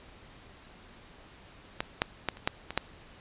clicks, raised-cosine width 0.3 ms, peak -13 / -8 / -11 / -30 / -9 / -20 / -9 dBFS, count 7, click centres 1.805 / 2.019 / 2.287 / 2.371 / 2.475 / 2.706 / 2.776 s, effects pink hiss -53 dBFS RMS until 3.2 s + resampled to 8000 Hz

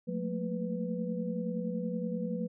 sine tone cluster, 179.9 / 217.9 / 228.5 / 494.8 Hz, F#3 / A3 / A#3 / B4, -48 / -17 / -34 / +3 cents, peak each -35 / -38 / -38 / -38 dBFS, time 0.07-2.48 s, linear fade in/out 20 ms, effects none

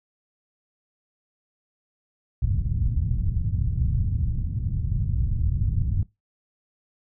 white low-pass noise, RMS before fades -24 dBFS, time 2.42-6.03 s, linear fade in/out 2 ms, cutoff 120 Hz, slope 24 dB/octave, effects noise-tail reverb RT60 0.2 s tail -20 dB re dry

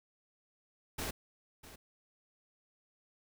pink noise with echo, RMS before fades -38 dBFS, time 0.98-1.11 s, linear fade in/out 10 ms, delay 650 ms, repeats 1, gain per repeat -15 dB, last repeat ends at 1.76 s, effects none

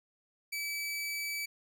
sawtooth tone, 2300 Hz, D7, 37 cents flat, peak -31 dBFS, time 0.52-1.46 s, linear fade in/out 10 ms, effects none

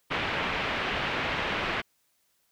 white low-pass noise, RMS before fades -30 dBFS, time 0.1-1.82 s, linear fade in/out 20 ms, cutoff 2800 Hz, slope 24 dB/octave, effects white hiss -71 dBFS RMS until 2.51 s

